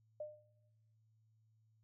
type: tone with exponential decay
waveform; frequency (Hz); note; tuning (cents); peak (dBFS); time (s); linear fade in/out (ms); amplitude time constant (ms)
sine; 604; D5; +48; -39; 0.2-0.5; 5; 64
effects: noise-tail reverb RT60 1.0 s tail -20 dB re dry + added 110 Hz sine -70 dBFS peak until 1.83 s